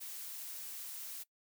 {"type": "noise", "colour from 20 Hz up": "blue", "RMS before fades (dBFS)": -45, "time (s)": [0, 1.24], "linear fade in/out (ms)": 20, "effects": ["noise-tail reverb RT60 0.1 s tail -21 dB re dry"]}